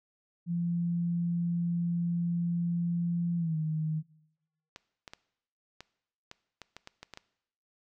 sine tone with pitch glide, 171.7 to 156.54 Hz, F3 to D#3, -29 to +11 cents, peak -28 dBFS, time 0.46-4.03 s, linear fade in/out 50 ms, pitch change -160 cents, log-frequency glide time 3.37-3.57 s
clicks, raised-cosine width 0.2 ms, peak -26 dBFS, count 11, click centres 4.761 / 5.078 / 5.135 / 5.806 / 6.314 / 6.617 / 6.766 / 6.874 / 7.03 / 7.137 / 7.174 s
effects noise-tail reverb RT60 0.8 s tail -20 dB re dry

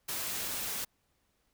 white noise, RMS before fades -36 dBFS, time 0.08-0.85 s, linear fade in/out 10 ms, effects pink hiss -75 dBFS RMS until 1.53 s

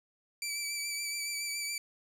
15% pulse tone with vibrato, 2318 Hz, D7, 23 cents flat, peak -27 dBFS, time 0.42-1.78 s, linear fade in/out 2 ms, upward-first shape triangle, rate 7.1 Hz, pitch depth 31 cents each way, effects none

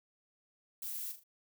violet noise with echo, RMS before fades -41 dBFS, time 0.82-1.12 s, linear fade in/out 5 ms, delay 39 ms, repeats 3, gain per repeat -8 dB, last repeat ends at 1.237 s, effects none

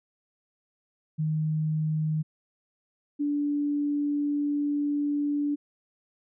sine tone pair in turn, 155.56 / 290.5 Hz, D#3 / D4, 0 / -19 cents, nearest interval major seventh, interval 1081 cents, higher second, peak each -24 dBFS, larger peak neither, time 1.18-2.23 / 3.19-5.56 s, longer second, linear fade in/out 20 ms, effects none

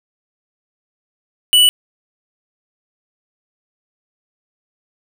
square tone, 2960 Hz, F#7, in tune, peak -8 dBFS, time 1.53-1.69 s, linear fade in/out 0 ms, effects none

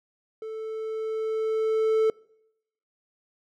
triangle tone with level ramp, 440 Hz, A4, in tune, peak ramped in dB -31 to -16 dBFS, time 0.42-2.1 s, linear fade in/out 2 ms, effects noise-tail reverb RT60 0.8 s tail -25 dB re dry

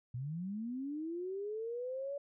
sine linear sweep, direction up, 116.54 to 574 Hz, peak -37 dBFS, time 0.14-2.18 s, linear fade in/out 5 ms, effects none

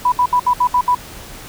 sine tone bursts, 987.8 Hz, B5, in tune, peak -10 dBFS, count 7, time 0.05-0.949 s, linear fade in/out 5 ms, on 71 ms, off 67 ms, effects pink hiss -35 dBFS RMS until 1.48 s

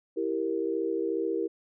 sine chord, E diminished, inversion none, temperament equal, 329.6 / 392 / 466.2 Hz, E4 / G4 / Bb4, 0 / 0 / 0 cents, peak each -31 dBFS, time 0.16-1.48 s, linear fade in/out 20 ms, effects none

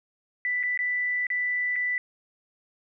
sine tone with dropouts, 1981 Hz, B6, 5 cents sharp, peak -24 dBFS, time 0.45-1.98 s, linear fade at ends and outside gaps 1 ms, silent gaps 0.63-0.635 / 0.775-0.79 / 1.268-1.302 / 1.758-1.762 s, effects none

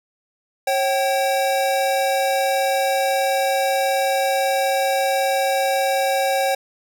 square tone pair together, 544 / 769.3 Hz, C#5 / G5, -33 / -33 cents, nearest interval tritone, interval 600 cents, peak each -21 dBFS, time 0.67-6.55 s, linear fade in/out 5 ms, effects none

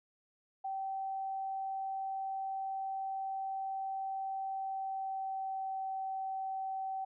sine tone with pitch glide, 773 to 768.1 Hz, G5 to G5, -24 to -35 cents, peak -35 dBFS, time 0.64-7.05 s, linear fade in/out 10 ms, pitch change -11 cents, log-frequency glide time 4.51-5.84 s, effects none

